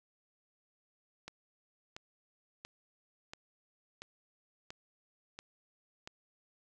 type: click train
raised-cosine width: 0.2 ms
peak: -27 dBFS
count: 8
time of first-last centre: 1.28-6.075 s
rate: 1.46 Hz
effects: none